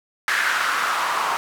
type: noise with band-pass filter sweep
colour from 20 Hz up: white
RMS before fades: -22 dBFS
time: 0.28-1.37 s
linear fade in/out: 0 ms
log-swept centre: 1600 to 1000 Hz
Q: 3.2
effects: none